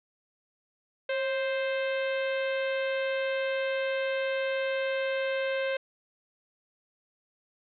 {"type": "harmonic tone with a mistuned harmonic", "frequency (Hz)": 523.3, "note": "C5", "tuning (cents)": 0, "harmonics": [1, 2, 3, 4, 5, 6, 7, 8], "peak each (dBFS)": [-28, -43, -36, -39, -40, -44, -48, -54], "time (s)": [1.09, 5.77], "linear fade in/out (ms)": 5, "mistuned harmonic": 1, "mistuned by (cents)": 46, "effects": []}